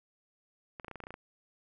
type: clicks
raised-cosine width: 0.5 ms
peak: -28 dBFS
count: 10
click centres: 0.798 / 0.846 / 0.882 / 0.913 / 0.957 / 1.003 / 1.038 / 1.069 / 1.106 / 1.141 s
effects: none